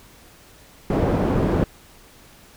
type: low-pass noise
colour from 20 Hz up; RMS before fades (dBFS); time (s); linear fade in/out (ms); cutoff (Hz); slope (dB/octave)
white; -20; 0.9-1.64; 2; 410; 12
effects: pink hiss -49 dBFS RMS until 2.56 s